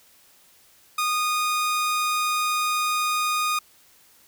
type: tone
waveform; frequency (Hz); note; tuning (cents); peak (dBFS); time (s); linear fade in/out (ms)
sawtooth; 1232; D#6; -17; -18; 0.98-3.59; 5
effects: white hiss -56 dBFS RMS until 4.27 s